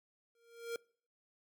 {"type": "tone with exponential growth", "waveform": "square", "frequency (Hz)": 466.2, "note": "A#4", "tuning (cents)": 0, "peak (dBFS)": -35, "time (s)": [0.35, 0.76], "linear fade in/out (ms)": 2, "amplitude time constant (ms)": 89, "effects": ["noise-tail reverb RT60 0.5 s tail -25 dB re dry", "MP3 96 kbps"]}